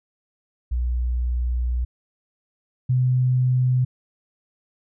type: tone pair in turn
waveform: sine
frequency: 60.9 / 126.9 Hz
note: B1 / B2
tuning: -24 / +47 cents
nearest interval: octave + minor second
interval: 1271 cents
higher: second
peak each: -20 / -16 dBFS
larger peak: second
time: 0.71-1.85 / 2.89-3.85 s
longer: first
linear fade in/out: 10 ms
effects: none

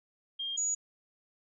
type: tone pair in turn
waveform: sine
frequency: 3211 / 6819 Hz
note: G7 / G#8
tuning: +41 / +45 cents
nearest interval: octave + minor second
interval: 1304 cents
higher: second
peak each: -33 / -28 dBFS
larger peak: second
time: 0.39-0.57 / 0.57-0.75 s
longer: neither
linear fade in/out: 10 ms
effects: none

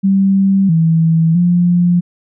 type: tone with pitch steps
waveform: sine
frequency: 194.4 / 163 / 175.6 Hz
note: G3 / E3 / F3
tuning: -14 / -19 / +10 cents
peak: -8 dBFS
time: 0.03-2.01 s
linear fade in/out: 20 ms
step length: 660 ms
effects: none

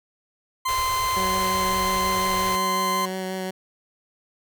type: tone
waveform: 40% pulse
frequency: 1037 Hz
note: C6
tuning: 16 cents flat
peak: -21 dBFS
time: 0.65-3.06 s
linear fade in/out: 10 ms
type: band-stop noise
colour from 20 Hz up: pink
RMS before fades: -33 dBFS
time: 0.68-2.56 s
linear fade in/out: 5 ms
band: 120 to 390 Hz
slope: 48 dB/octave
type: tone with vibrato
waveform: 15% pulse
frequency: 187.6 Hz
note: F#3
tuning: 24 cents sharp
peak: -21 dBFS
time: 1.16-3.51 s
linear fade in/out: 10 ms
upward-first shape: sine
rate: 5.6 Hz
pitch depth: 11 cents each way
effects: none

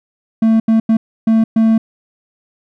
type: tone bursts at uneven times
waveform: triangle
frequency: 223.3 Hz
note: A3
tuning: 26 cents sharp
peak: -6 dBFS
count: 5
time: 0.42-0.6 / 0.68-0.8 / 0.89-0.97 / 1.27-1.44 / 1.56-1.78 s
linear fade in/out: 5 ms
effects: none

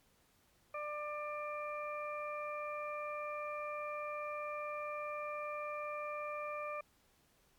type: harmonic tone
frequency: 595 Hz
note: D5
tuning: 22 cents sharp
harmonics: 1 / 2 / 3 / 4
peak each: -42 / -42 / -56 / -47 dBFS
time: 0.74-6.81 s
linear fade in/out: 5 ms
effects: pink hiss -71 dBFS RMS until 7.58 s + MP3 96 kbps

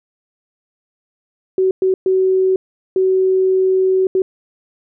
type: tone bursts at uneven times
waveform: sine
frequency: 376.7 Hz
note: F#4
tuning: 31 cents sharp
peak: -11 dBFS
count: 5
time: 1.58-1.71 / 1.82-1.94 / 2.06-2.56 / 2.96-4.07 / 4.15-4.22 s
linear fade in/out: 2 ms
effects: none

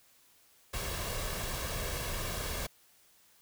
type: noise with comb filter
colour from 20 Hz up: pink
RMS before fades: -36 dBFS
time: 0.73-2.67 s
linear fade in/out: 10 ms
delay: 1.8 ms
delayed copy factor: +0.5
effects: white hiss -64 dBFS RMS until 3.41 s

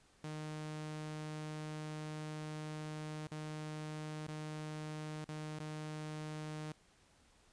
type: tone with dropouts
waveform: sawtooth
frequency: 153.7 Hz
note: D#3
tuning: 21 cents flat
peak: -38 dBFS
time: 0.24-6.72 s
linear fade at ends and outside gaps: 2 ms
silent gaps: 3.27-3.315 / 4.269-4.283 / 5.243-5.288 / 5.587-5.599 s
effects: pink hiss -68 dBFS RMS until 7.52 s + resampled to 22050 Hz

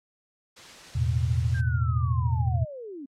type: noise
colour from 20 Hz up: white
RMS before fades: -46 dBFS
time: 0.56-1.61 s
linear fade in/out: 10 ms
type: chord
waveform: sine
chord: E suspended fourth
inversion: none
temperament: just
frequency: 82.41 / 109.88 / 123.61 Hz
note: E2 / A2 / B2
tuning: 0 / -2 / +2 cents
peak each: -26 / -27 / -26 dBFS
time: 0.95-2.65 s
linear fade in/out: 10 ms
type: linear sweep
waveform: sine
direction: down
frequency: 1612 to 257.5 Hz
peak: -36 dBFS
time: 1.54-3.06 s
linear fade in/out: 10 ms
effects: low-pass 6000 Hz 12 dB/octave + AAC 48 kbps

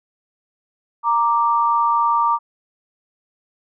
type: tone pair together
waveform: sine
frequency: 932.3 / 1175.8 Hz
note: A#5 / D6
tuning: 0 / +2 cents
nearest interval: major third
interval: 402 cents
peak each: -17 dBFS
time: 1.03-2.39 s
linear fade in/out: 50 ms
effects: none

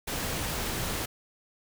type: noise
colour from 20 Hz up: pink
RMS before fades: -32 dBFS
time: 0.07-1.06 s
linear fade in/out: 10 ms
effects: none

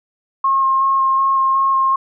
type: tone with vibrato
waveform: sine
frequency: 1074 Hz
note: C6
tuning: 45 cents sharp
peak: -12 dBFS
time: 0.44-1.96 s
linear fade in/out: 5 ms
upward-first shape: square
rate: 2.7 Hz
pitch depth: 10 cents each way
effects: none

